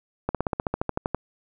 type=slowing click train; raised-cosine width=1 ms; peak=-10 dBFS; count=13; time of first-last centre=0.29-1.146 s; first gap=57 ms; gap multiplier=1.04; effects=none